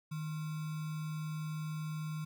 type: tone with sample-and-hold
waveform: sine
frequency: 155.56 Hz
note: D#3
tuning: in tune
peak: -36 dBFS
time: 0.11-2.25 s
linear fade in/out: 10 ms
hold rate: 1225 Hz
effects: none

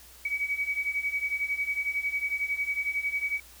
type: beating tone pair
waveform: sine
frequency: 2262 / 2273 Hz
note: C#7 / C#7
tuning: +34 / +43 cents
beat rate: 11 Hz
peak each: -32 / -29 dBFS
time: 0.25-3.4 s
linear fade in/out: 5 ms
effects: added 60 Hz sine -56 dBFS peak until 3.6 s + white hiss -52 dBFS RMS until 3.6 s

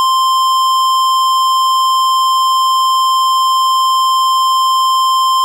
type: tone with tanh clipping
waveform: sine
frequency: 1046.5 Hz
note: C6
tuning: in tune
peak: -11 dBFS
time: 0-5.44 s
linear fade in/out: 0 ms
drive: 17 dB
effects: none

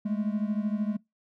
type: beating tone pair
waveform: triangle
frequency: 206.5 / 219.5 Hz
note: G#3 / A3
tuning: -10 / -4 cents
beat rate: 13 Hz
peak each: -26 / -29 dBFS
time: 0.05-0.97 s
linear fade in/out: 10 ms
effects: noise-tail reverb RT60 0.2 s tail -24 dB re dry

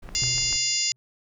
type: noise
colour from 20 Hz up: brown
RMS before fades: -40 dBFS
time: 0.02-0.57 s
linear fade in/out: 10 ms
type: click train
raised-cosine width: 0.5 ms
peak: -24 dBFS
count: 4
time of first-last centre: 0.09-0.527 s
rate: 6.86 Hz
type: harmonic tone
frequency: 698.5 Hz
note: F5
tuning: in tune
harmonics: 3 / 4 / 5 / 6 / 7 / 8 / 9 / 10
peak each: -35 / -32 / -36 / -37 / -26 / -32 / -34 / -27 dBFS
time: 0.15-0.92 s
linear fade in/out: 0 ms
type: tone with exponential decay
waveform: triangle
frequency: 126 Hz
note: B2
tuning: 35 cents sharp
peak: -25 dBFS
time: 0.22-0.96 s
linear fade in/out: 0 ms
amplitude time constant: 160 ms
effects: none

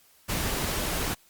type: noise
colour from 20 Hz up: pink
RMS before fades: -29 dBFS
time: 0.28-1.15 s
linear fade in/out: 20 ms
effects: white hiss -60 dBFS RMS until 1.29 s + Opus 48 kbps

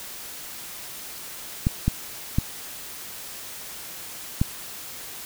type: clicks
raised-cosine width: 5 ms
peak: -7 dBFS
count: 4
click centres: 1.669 / 1.88 / 2.385 / 4.415 s
effects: white hiss -38 dBFS RMS until 5.25 s

